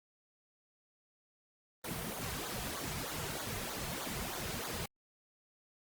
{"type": "noise with flanger", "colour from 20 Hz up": "pink", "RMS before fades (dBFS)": -40, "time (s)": [1.84, 4.86], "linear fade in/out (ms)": 5, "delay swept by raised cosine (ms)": [0.36, 3.66], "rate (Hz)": 3.2, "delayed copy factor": -0.85, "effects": ["Opus 32 kbps"]}